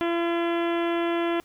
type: harmonic tone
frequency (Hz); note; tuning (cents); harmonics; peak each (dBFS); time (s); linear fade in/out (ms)
339.7; F4; -48; 1 / 2 / 3 / 4 / 5 / 6 / 7 / 8 / 9 / 10; -24 / -30 / -34 / -36 / -38 / -40 / -41 / -42 / -43 / -44; 0.01-1.4; 0
effects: pink hiss -59 dBFS RMS until 1.44 s